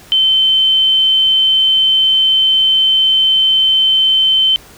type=tone; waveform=sine; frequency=3082 Hz; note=G7; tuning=30 cents flat; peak=-8 dBFS; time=0.12-4.56 s; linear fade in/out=0 ms; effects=pink hiss -40 dBFS RMS until 4.77 s